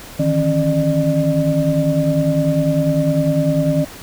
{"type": "tone cluster", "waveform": "sine", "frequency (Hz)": [151.9, 161.9, 272, 599], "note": ["D#3", "E3", "C#4", "D5"], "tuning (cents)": [-41, -31, -33, 34], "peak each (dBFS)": -19, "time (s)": [0.19, 3.85], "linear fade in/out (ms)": 10, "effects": ["pink hiss -36 dBFS RMS until 4.02 s"]}